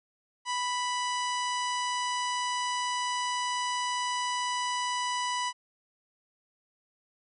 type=harmonic tone; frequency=987.8 Hz; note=B5; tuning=in tune; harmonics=1 / 2 / 3 / 4 / 5 / 6 / 7 / 8 / 9; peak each=-30 / -37 / -37 / -44 / -42 / -42 / -49 / -46 / -46 dBFS; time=0.45-5.53 s; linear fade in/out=50 ms; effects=none